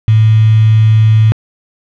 sine tone with quantisation, 109.5 Hz, A2, 8 cents flat, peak -4 dBFS, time 0.08-1.32 s, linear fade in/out 0 ms, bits 4, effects low-pass 3000 Hz 12 dB/octave

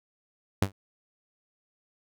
sawtooth tone with exponential decay, 98 Hz, G2, in tune, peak -14 dBFS, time 0.62-0.72 s, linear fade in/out 5 ms, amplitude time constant 21 ms, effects none

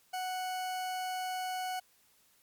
40% pulse tone, 740 Hz, F#5, in tune, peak -33 dBFS, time 0.13-1.8 s, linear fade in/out 10 ms, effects white hiss -67 dBFS RMS until 2.42 s + MP3 96 kbps

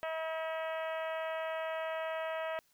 harmonic tone, 321.1 Hz, E4, 45 cents flat, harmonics 2 / 3 / 4 / 5 / 6 / 7 / 8 / 9 / 10, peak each -36 / -44 / -44 / -47 / -46 / -52 / -50 / -55 / -56 dBFS, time 0.03-2.59 s, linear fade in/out 0 ms, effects white hiss -71 dBFS RMS until 2.73 s

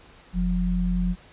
sine tone pair together, 44.8 / 179.2 Hz, F1 / F3, +45 / +45 cents, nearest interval 2 octaves, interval 2400 cents, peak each -24 / -23 dBFS, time 0.33-1.16 s, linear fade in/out 50 ms, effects pink hiss -51 dBFS RMS until 1.32 s + resampled to 8000 Hz

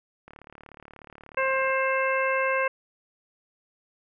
click train, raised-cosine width 0.5 ms, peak -30 dBFS, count 53, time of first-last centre 0.28-1.701 s, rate 36.6 Hz
harmonic tone, 530 Hz, C5, 22 cents sharp, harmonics 1 / 2 / 3 / 4 / 5, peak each -26 / -28 / -29 / -31 / -32 dBFS, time 1.37-2.68 s, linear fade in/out 5 ms
effects none

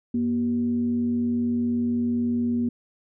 sine tone with frequency modulation, 239.4 Hz, A#3, 46 cents sharp, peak -21 dBFS, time 0.14-2.69 s, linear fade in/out 5 ms, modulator 144 Hz, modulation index 0.31, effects none

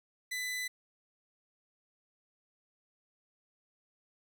sawtooth tone, 2000 Hz, B6, 21 cents sharp, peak -31 dBFS, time 0.31-0.68 s, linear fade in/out 10 ms, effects none

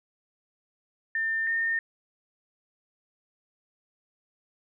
sine tone pair in turn, 1800 / 1823 Hz, A6 / A#6, +39 / -39 cents, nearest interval unison, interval 22 cents, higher second, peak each -25 / -24 dBFS, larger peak second, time 1.15-1.47 / 1.47-1.79 s, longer neither, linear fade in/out 2 ms, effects none

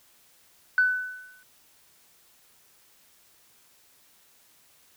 sine tone with exponential decay, 1500 Hz, F#6, 23 cents sharp, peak -15 dBFS, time 0.78-1.43 s, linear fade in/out 1 ms, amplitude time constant 140 ms, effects tanh soft clip ceiling -11 dBFS + white hiss -60 dBFS RMS until 4.96 s

